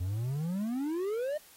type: exponential sweep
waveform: triangle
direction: up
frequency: 86.1 to 622.3 Hz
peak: -28 dBFS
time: 0-1.38 s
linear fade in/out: 10 ms
effects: white hiss -57 dBFS RMS until 1.56 s + AAC 48 kbps